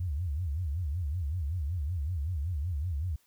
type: tone with vibrato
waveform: sine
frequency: 80.1 Hz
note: E2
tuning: 49 cents flat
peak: -29 dBFS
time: 0-3.16 s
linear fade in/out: 5 ms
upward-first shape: sine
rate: 5.3 Hz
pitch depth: 260 cents each way
effects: white hiss -68 dBFS RMS until 3.26 s